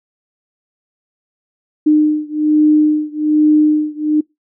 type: beating tone pair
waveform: sine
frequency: 303.4 / 304.6 Hz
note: D#4 / D#4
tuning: -44 / -37 cents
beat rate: 1.2 Hz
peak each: -12 / -13 dBFS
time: 1.86-4.21 s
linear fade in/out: 10 ms
effects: noise-tail reverb RT60 0.2 s tail -25 dB re dry